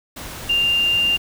sine tone in noise, 2794 Hz, F7, in tune, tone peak -15 dBFS, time 0.49-1.17 s, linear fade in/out 10 ms, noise pink, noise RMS -33 dBFS, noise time 0.16-1.18 s, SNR +15 dB, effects none

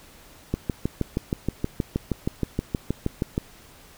click train, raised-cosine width 3 ms, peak -10 dBFS, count 19, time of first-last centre 0.54-3.379 s, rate 6.34 Hz, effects pink hiss -50 dBFS RMS until 3.97 s

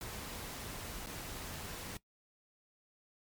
pink noise with dropouts, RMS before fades -44 dBFS, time 0.01-1.97 s, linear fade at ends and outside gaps 1 ms, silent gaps 1.061-1.069 s, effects noise-tail reverb RT60 0.1 s tail -19 dB re dry + MP3 96 kbps

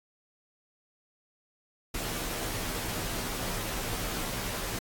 pink noise with comb filter, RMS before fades -34 dBFS, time 1.94-4.79 s, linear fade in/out 5 ms, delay 14 ms, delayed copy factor -0.95, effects AAC 64 kbps

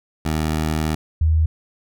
15% pulse / sine tone pair in turn, 78 / 79.32 Hz, D#2 / D#2, +5 / +34 cents, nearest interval unison, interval 29 cents, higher second, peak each -13 dBFS, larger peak neither, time 0.25-0.95 / 1.21-1.46 s, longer first, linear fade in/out 5 ms, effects none

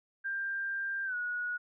sine tone with pitch glide, 1589 to 1457.1 Hz, G6 to F#6, +23 to -27 cents, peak -32 dBFS, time 0.24-1.58 s, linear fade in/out 20 ms, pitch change -150 cents, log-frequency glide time 1.05-1.15 s, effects none

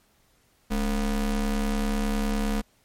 square ring-modulated tone, 123.47 Hz, B2, in tune, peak -21 dBFS, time 0.7-2.62 s, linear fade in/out 20 ms, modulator 88.5 Hz, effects pink hiss -64 dBFS RMS until 2.84 s + MP3 64 kbps

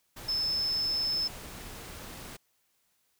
sine tone in noise, 5250 Hz, E8, 8 cents flat, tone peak -27 dBFS, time 0.28-1.28 s, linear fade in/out 10 ms, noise pink, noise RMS -44 dBFS, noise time 0.16-2.37 s, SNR +14 dB, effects white hiss -73 dBFS RMS until 3.19 s

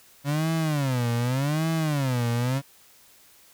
35% pulse tone with vibrato, 138.59 Hz, C#3, in tune, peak -21 dBFS, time 0.24-2.62 s, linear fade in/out 50 ms, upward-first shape sine, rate 0.85 Hz, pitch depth 280 cents each way, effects white hiss -55 dBFS RMS until 3.53 s

